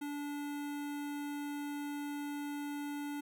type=tone with notch filter; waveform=square; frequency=289.7 Hz; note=D4; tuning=24 cents flat; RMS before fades=-40 dBFS; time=0.01-3.21 s; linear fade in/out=10 ms; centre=5000 Hz; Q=1.8; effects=none